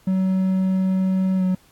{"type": "tone with pitch glide", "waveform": "triangle", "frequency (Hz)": [188.4, 185.06], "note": ["F#3", "F#3"], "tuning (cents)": [32, 1], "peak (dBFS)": -15, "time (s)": [0.07, 1.55], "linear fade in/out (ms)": 5, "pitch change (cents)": -31, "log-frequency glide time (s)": [1.37, 1.43], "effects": ["pink hiss -56 dBFS RMS until 1.71 s", "AAC 64 kbps"]}